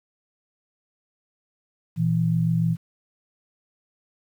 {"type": "tone pair together", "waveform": "sine", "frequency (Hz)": [118.34, 165.2], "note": ["A#2", "E3"], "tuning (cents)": [27, 4], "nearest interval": "tritone", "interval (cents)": 577, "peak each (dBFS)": [-24, -20], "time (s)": [1.96, 2.77], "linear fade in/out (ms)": 50, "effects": ["9-bit"]}